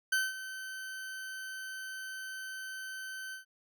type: tone with ADSR envelope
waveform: 40% pulse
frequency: 1535 Hz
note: G6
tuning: 37 cents flat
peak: -25 dBFS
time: 0.12-3.45 s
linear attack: 7 ms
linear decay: 200 ms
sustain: -14 dB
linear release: 120 ms
effects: none